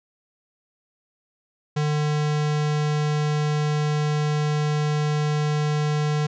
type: tone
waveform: square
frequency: 150 Hz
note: D3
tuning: 37 cents sharp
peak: -21 dBFS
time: 1.76-6.27 s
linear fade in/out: 10 ms
effects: resampled to 16000 Hz